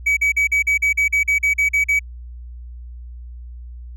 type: tone bursts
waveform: triangle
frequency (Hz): 2276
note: C#7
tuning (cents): +45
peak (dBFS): -12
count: 13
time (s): 0.06-1.994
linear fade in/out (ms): 10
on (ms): 110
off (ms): 42
effects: added 60 Hz sine -32 dBFS peak until 3.96 s